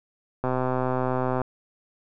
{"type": "click train", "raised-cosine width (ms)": 1, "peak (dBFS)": -12, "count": 126, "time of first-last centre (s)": [0.44, 1.417], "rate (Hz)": 128, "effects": []}